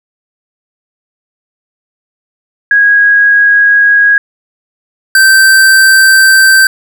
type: tone pair in turn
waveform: sine / square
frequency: 1649 / 1556.4 Hz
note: G#6 / G6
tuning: -13 / -13 cents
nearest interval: minor second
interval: 100 cents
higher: first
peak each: -3 dBFS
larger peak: neither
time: 2.71-4.18 / 5.15-6.67 s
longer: second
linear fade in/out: 2 ms
effects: none